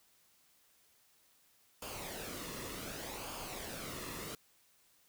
pink noise with flanger, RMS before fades -44 dBFS, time 1.82-4.35 s, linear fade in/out 2 ms, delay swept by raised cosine 0.51 to 1.32 ms, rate 0.66 Hz, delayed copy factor -0.55, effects white hiss -69 dBFS RMS until 5.08 s

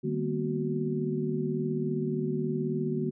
sine tone cluster, 151.7 / 195.2 / 230.8 / 249.8 / 371.5 Hz, D#3 / G3 / A#3 / B3 / F#4, -44 / -7 / -17 / +20 / +7 cents, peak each -32 / -37 / -33 / -37 / -32 dBFS, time 0.03-3.11 s, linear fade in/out 20 ms, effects none

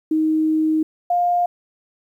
sine tone pair in turn, 313.6 / 705.2 Hz, D#4 / F5, +14 / +17 cents, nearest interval octave + major second, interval 1403 cents, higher second, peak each -15 dBFS, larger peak neither, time 0.11-0.83 / 1.1-1.46 s, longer first, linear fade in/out 5 ms, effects 9-bit

